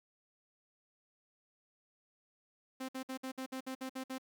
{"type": "tone bursts", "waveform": "sawtooth", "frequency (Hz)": 261.6, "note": "C4", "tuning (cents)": 0, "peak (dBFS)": -35, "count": 10, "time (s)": [2.8, 4.183], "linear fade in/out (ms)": 10, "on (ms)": 87, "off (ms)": 57, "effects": ["12-bit"]}